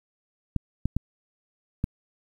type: clicks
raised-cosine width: 5 ms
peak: -12 dBFS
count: 4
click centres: 0.563 / 0.856 / 0.966 / 1.841 s
effects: 9-bit